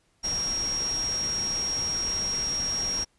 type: tone in noise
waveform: sine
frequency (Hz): 5600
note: F8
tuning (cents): +4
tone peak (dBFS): -26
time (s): 0.23-3.05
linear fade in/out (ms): 20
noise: pink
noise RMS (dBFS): -37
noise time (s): 0.23-3.05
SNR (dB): +8
effects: pink hiss -68 dBFS RMS until 3.18 s + resampled to 24000 Hz